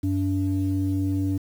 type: tone pair together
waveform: sine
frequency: 95.97 / 287.6 Hz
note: G2 / D4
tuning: -36 / -36 cents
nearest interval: octave + perfect fifth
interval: 1900 cents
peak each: -23 dBFS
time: 0.03-1.38 s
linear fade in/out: 10 ms
effects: tanh soft clip ceiling -16 dBFS + 8-bit